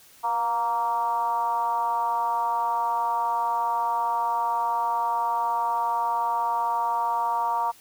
sine tone with frequency modulation, 932.3 Hz, A#5, in tune, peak -22 dBFS, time 0.23-7.72 s, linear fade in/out 20 ms, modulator 225 Hz, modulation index 0.82, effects white hiss -53 dBFS RMS until 7.8 s

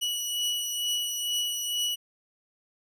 sawtooth beating tone pair, 2936 / 2938.2 Hz, F#7 / F#7, -14 / -13 cents, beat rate 2.2 Hz, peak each -25 / -32 dBFS, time 0.01-1.96 s, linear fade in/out 20 ms, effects resampled to 32000 Hz

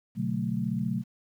sine chord, B minor seventh, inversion none, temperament equal with one note detuned, 123.47 / 144.31 / 185 / 220 Hz, B2 / D3 / F#3 / A3, 0 / -30 / 0 / 0 cents, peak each -33 / -35 / -31 / -31 dBFS, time 0.15-1.04 s, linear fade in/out 50 ms, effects 10-bit

